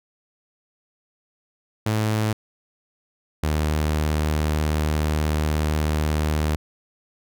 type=tone pair in turn; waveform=sawtooth; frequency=108.2 / 76.51 Hz; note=A2 / D#2; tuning=-29 / -29 cents; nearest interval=tritone; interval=600 cents; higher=first; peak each=-16 dBFS; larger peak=neither; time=1.86-2.33 / 3.43-6.56 s; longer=second; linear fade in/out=5 ms; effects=none